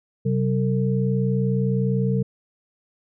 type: tone cluster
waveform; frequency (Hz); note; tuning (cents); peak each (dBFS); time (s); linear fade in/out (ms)
sine; 130.7 / 190.6 / 451.8; C3 / G3 / A4; -1 / -48 / +46; -21 / -23 / -27; 0.25-2.23; 10
effects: none